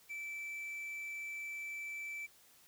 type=tone; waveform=triangle; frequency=2323 Hz; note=D7; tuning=20 cents flat; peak=-39 dBFS; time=0.09-2.27 s; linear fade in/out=20 ms; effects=white hiss -64 dBFS RMS until 2.67 s